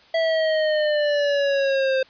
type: exponential sweep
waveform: square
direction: down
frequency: 659.3 to 523.3 Hz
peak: -19 dBFS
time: 0.14-2.03 s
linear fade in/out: 5 ms
effects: white hiss -52 dBFS RMS until 2.09 s + resampled to 11025 Hz